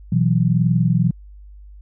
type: chord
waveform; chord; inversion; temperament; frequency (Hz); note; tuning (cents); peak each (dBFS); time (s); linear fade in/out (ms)
sine; B suspended fourth; none; equal with one note detuned; 122.76 / 164.81 / 185; B2 / E3 / F#3; -10 / 0 / 0; -18 / -17 / -20; 0.12-1.11; 5
effects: added 50 Hz sine -38 dBFS peak until 1.81 s